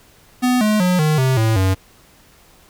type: tone with pitch steps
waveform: square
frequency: 250 / 212.7 / 180.91 / 153.89 / 130.91 / 111.36 / 94.73 Hz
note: B3 / G#3 / F#3 / D#3 / C3 / A2 / F#2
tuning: +21 / +42 / -39 / -19 / +1 / +21 / +41 cents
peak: -14 dBFS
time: 0.42-1.75 s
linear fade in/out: 20 ms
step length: 190 ms
effects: pink hiss -50 dBFS RMS until 2.69 s